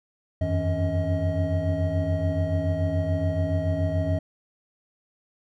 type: tone cluster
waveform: triangle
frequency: 86.5 / 93.5 / 159.8 / 277.1 / 633 Hz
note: F2 / F#2 / D#3 / C#4 / D#5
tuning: -16 / +19 / +47 / -1 / +30 cents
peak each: -25 / -25 / -29 / -30 / -27 dBFS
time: 0.41-4.19 s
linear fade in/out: 5 ms
effects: none